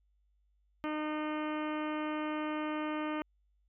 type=harmonic tone; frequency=305.3 Hz; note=D#4; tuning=33 cents flat; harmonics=1 / 2 / 3 / 4 / 5 / 6 / 7 / 8 / 9 / 10; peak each=-35 / -41 / -43 / -42 / -48 / -50 / -49 / -51 / -54 / -53 dBFS; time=0.84-3.22 s; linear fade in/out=0 ms; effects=added 50 Hz sine -69 dBFS peak until 3.68 s